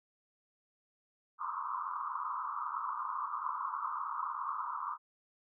pink band-pass noise, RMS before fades -38 dBFS, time 1.38-4.98 s, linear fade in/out 50 ms, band 960 to 1300 Hz, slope 96 dB/octave, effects none

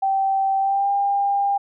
sine tone with pitch glide, 777 to 800.7 Hz, G5 to G5, -16 to +37 cents, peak -17 dBFS, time 0.02-1.58 s, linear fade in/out 10 ms, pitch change +53 cents, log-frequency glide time 0.59-0.9 s, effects none

